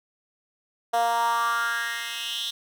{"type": "tone with high-pass filter sweep", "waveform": "10% pulse", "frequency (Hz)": 233.1, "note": "A#3", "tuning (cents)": 0, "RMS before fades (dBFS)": -26, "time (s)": [0.93, 2.51], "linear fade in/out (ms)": 10, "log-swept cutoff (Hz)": [650, 3600], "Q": 4.5, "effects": []}